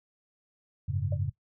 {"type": "chord", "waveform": "sine", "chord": "F# suspended second", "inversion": "none", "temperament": "equal with one note detuned", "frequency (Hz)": [92.02, 103.83, 138.59], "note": ["F#2", "G#2", "C#3"], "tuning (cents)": [-9, 0, 0], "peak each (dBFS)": -32, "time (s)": [0.88, 1.3], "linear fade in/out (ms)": 10}
{"type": "tone with exponential decay", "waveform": "sine", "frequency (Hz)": 587.3, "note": "D5", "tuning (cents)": 0, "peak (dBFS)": -33, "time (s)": [1.12, 1.19], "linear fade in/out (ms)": 5, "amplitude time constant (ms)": 15}
{"effects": ["noise-tail reverb RT60 0.1 s tail -17 dB re dry"]}